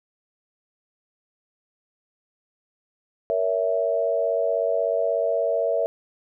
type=chord; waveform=sine; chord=A# diminished; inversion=none; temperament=equal with one note detuned; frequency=466.2 / 563.1 / 659.3 Hz; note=A#4 / C#5 / E5; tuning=0 / +27 / 0 cents; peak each=-26 / -25 / -23 dBFS; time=3.3-5.86 s; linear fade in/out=0 ms; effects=none